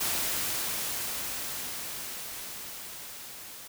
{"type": "noise with level ramp", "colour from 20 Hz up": "white", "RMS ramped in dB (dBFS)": [-29, -45], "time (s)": [0, 3.68], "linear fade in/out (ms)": 10, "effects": []}